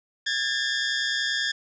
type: tone pair together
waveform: 20% pulse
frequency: 1643 / 1773.3 Hz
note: G#6 / A6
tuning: -19 / +13 cents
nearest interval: minor second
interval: 132 cents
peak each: -22 dBFS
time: 0.26-1.52 s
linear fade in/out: 10 ms
effects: resampled to 16000 Hz + 9-bit